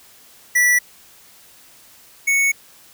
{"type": "tone pair in turn", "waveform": "square", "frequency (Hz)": [1958, 2215], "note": ["B6", "C#7"], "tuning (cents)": [-15, -2], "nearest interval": "major second", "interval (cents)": 213, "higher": "second", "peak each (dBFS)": [-13, -15], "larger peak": "first", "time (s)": [[0.55, 0.79], [2.27, 2.52]], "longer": "second", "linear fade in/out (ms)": 10, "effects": ["white hiss -48 dBFS RMS until 2.93 s"]}